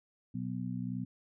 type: harmonic tone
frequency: 62 Hz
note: B1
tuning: 7 cents sharp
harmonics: 2 / 3 / 4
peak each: -39 / -38 / -39 dBFS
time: 0.34-1.05 s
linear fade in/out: 10 ms
effects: none